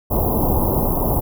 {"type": "band-stop noise", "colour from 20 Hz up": "pink", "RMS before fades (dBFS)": -18, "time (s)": [0.1, 1.21], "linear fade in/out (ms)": 20, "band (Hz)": [1000, 12000], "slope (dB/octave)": 48, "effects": []}